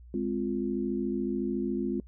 sine chord, F minor, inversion first, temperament equal, 207.7 / 261.6 / 349.2 Hz, Ab3 / C4 / F4, 0 / 0 / 0 cents, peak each -32 dBFS, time 0.14-2 s, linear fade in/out 2 ms, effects noise-tail reverb RT60 0.1 s tail -24 dB re dry + added 60 Hz sine -47 dBFS peak until 2.07 s

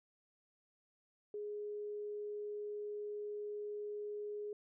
sine tone, 416.3 Hz, G#4, 4 cents sharp, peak -40 dBFS, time 1.34-4.53 s, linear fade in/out 2 ms, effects none

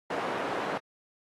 white band-pass noise, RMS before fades -33 dBFS, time 0.1-0.78 s, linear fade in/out 5 ms, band 280 to 980 Hz, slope 12 dB/octave, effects AAC 32 kbps

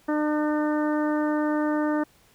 harmonic tone, 301.5 Hz, D4, 46 cents sharp, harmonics 1 / 2 / 3 / 4 / 5 / 6, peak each -23 / -29 / -33 / -35 / -37 / -39 dBFS, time 0.08-2.04 s, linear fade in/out 10 ms, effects pink hiss -59 dBFS RMS until 2.34 s

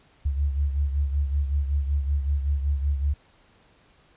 sine beating tone pair, 70.3 / 75.6 Hz, C#2 / D#2, +25 / -49 cents, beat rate 5.3 Hz, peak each -22 / -30 dBFS, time 0.25-3.14 s, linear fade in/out 10 ms, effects pink hiss -59 dBFS RMS until 4.16 s + resampled to 8000 Hz

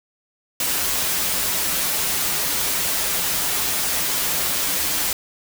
white noise with comb filter, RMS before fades -22 dBFS, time 0.6-5.13 s, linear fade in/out 2 ms, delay 8.7 ms, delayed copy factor -0.55, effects none

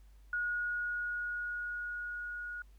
sine tone with level ramp, 1447 Hz, F#6, 39 cents flat, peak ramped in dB -31 to -39 dBFS, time 0.33-2.62 s, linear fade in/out 2 ms, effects added 50 Hz sine -55 dBFS peak until 2.78 s + pink hiss -72 dBFS RMS until 2.78 s

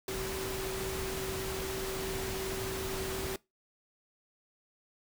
sine tone in noise, 382.1 Hz, G4, 44 cents flat, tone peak -37 dBFS, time 0.08-3.36 s, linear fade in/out 2 ms, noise pink, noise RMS -38 dBFS, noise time 0.08-3.36 s, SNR -2 dB, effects noise-tail reverb RT60 0.2 s tail -21 dB re dry

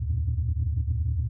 sine tone cluster, 73.3 / 83.3 / 91 / 111.8 / 118.2 Hz, D2 / E2 / F#2 / A2 / A#2, -3 / +19 / -28 / +28 / +24 cents, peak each -26 / -28 / -33 / -29 / -34 dBFS, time 0-1.29 s, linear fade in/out 20 ms, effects tanh soft clip ceiling -17 dBFS

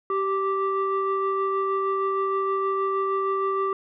triangle ring-modulated tone, 391.6 Hz, G4, 2 cents flat, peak -17 dBFS, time 0.1-3.73 s, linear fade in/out 2 ms, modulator 780 Hz, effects resampled to 8000 Hz

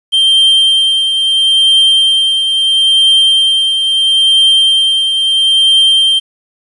triangle tone with tremolo, 3155 Hz, G7, 10 cents sharp, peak -3 dBFS, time 0.12-6.2 s, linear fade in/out 20 ms, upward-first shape triangle, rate 0.75 Hz, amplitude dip 50%, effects resampled to 24000 Hz + 7-bit

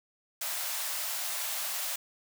white high-pass noise, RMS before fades -34 dBFS, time 0.41-1.96 s, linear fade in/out 5 ms, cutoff 550 Hz, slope 96 dB/octave, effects none

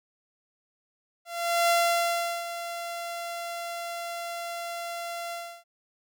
sawtooth tone with ADSR envelope, 685 Hz, F5, 34 cents flat, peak -16 dBFS, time 1.25-5.64 s, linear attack 440 ms, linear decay 750 ms, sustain -13 dB, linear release 310 ms, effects none

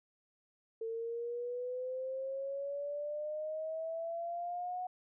sine exponential sweep, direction up, 448.3 to 735 Hz, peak -36 dBFS, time 0.81-4.87 s, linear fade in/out 5 ms, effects none

